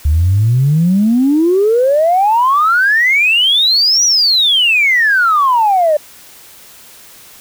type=exponential two-way sweep; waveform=sine; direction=up then down; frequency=71.2 to 5930 to 585 Hz; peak=-7 dBFS; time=0.05-5.97 s; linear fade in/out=5 ms; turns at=4.04 s; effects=tanh soft clip ceiling -3 dBFS + white hiss -39 dBFS RMS until 7.4 s